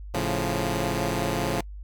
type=chord; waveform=10% pulse; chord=A augmented; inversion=none; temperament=equal; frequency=110 / 138.59 / 174.61 Hz; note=A2 / C#3 / E#3; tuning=0 / 0 / 0 cents; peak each=-21 dBFS; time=0.14-1.61 s; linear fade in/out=5 ms; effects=noise-tail reverb RT60 0.1 s tail -26 dB re dry + added 50 Hz sine -36 dBFS peak until 1.83 s